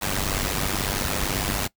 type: noise with amplitude modulation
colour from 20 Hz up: pink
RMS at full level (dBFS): -22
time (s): 0.01-1.68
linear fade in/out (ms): 20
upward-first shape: sine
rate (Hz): 98.1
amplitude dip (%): 80
effects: noise-tail reverb RT60 0.1 s tail -21 dB re dry